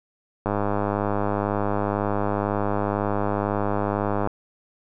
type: click train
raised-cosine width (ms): 1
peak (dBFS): -10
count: 390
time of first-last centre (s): 0.46-4.274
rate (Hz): 102
effects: none